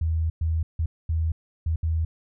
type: tone bursts at uneven times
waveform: sine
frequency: 80.8 Hz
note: E2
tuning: 34 cents flat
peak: -21 dBFS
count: 6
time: 0.01-0.3 / 0.41-0.63 / 0.79-0.86 / 1.09-1.32 / 1.66-1.76 / 1.83-2.05 s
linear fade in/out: 5 ms
effects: none